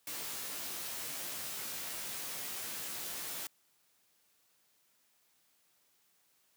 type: noise with comb filter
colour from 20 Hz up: white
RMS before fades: -41 dBFS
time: 0.07-3.47 s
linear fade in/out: 2 ms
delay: 16 ms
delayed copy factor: -0.65
effects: white hiss -72 dBFS RMS until 6.56 s + high-pass 100 Hz 12 dB/octave